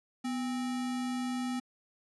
sine tone with sample-and-hold, 248.9 Hz, B3, 14 cents sharp, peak -31 dBFS, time 0.24-1.6 s, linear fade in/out 10 ms, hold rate 1050 Hz, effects resampled to 24000 Hz

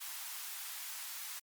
white high-pass noise, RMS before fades -44 dBFS, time 0-1.4 s, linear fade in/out 20 ms, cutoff 830 Hz, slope 24 dB/octave, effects Opus 48 kbps

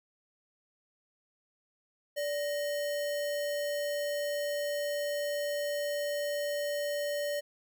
sine tone with sample-and-hold, 581 Hz, D5, 19 cents flat, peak -30 dBFS, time 2.16-7.41 s, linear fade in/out 20 ms, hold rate 2450 Hz, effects none

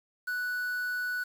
triangle tone with quantisation, 1480 Hz, F#6, in tune, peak -28 dBFS, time 0.27-1.24 s, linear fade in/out 10 ms, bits 8, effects none

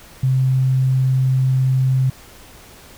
sine tone, 130.81 Hz, C3, in tune, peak -13 dBFS, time 0.23-2.1 s, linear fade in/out 5 ms, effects pink hiss -43 dBFS RMS until 2.97 s

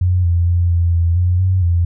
sine tone with pitch steps, 90.4 / 86 / 87.1 / 85.6 / 84.7 / 89.3 / 93.2 / 86.1 Hz, F#2 / F2 / F2 / F2 / E2 / F2 / F#2 / F2, -40 / -26 / -4 / -34 / +48 / +39 / +13 / -24 cents, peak -11 dBFS, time 0.01-1.85 s, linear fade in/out 5 ms, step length 230 ms, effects none

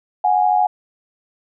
sine tone pair together, 734.9 / 828 Hz, F#5 / G#5, -12 / -5 cents, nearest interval major second, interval 207 cents, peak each -15 / -16 dBFS, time 0.24-0.67 s, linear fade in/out 5 ms, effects none

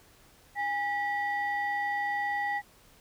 sine tone pair together, 817.4 / 1944 Hz, G#5 / B6, -28 / -28 cents, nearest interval octave + minor third, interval 1500 cents, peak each -29 / -30 dBFS, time 0.55-2.62 s, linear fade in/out 50 ms, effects tanh soft clip ceiling -23 dBFS + pink hiss -59 dBFS RMS until 3 s

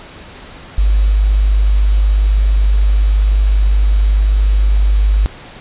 sine tone with quantisation, 50.5 Hz, G#1, 48 cents flat, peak -8 dBFS, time 0.78-5.26 s, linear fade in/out 0 ms, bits 6, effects pink hiss -35 dBFS RMS until 5.6 s + resampled to 8000 Hz

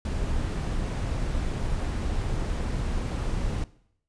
brown noise, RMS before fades -28 dBFS, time 0.05-3.64 s, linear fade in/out 2 ms, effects noise-tail reverb RT60 0.7 s tail -19 dB re dry + resampled to 22050 Hz

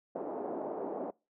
pink band-pass noise, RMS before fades -38 dBFS, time 0.15-1.11 s, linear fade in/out 10 ms, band 290 to 770 Hz, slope 24 dB/octave, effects noise-tail reverb RT60 0.3 s tail -26 dB re dry

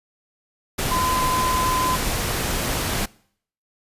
sine tone in noise, 1020 Hz, C6, 44 cents flat, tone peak -20 dBFS, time 0.91-1.96 s, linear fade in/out 10 ms, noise pink, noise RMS -24 dBFS, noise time 0.78-3.06 s, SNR +1 dB, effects noise-tail reverb RT60 0.6 s tail -23 dB re dry + resampled to 32000 Hz

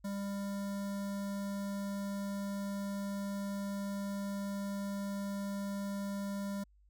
square tone with notch filter, 199.4 Hz, G3, 30 cents sharp, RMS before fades -38 dBFS, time 0.04-6.64 s, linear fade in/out 10 ms, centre 2600 Hz, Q 1.1, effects added 50 Hz sine -62 dBFS peak until 6.89 s

